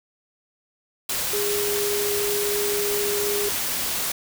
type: tone in noise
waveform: sine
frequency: 410.2 Hz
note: G#4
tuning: 21 cents flat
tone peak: -24 dBFS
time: 1.33-3.49 s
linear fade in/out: 5 ms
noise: white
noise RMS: -26 dBFS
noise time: 1.09-4.12 s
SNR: -1 dB
effects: none